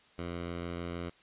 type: tone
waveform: 10% pulse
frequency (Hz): 86.4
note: F2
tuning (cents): -18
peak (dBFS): -28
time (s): 0.18-1.1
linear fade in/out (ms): 10
effects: white hiss -62 dBFS RMS until 1.22 s + resampled to 8000 Hz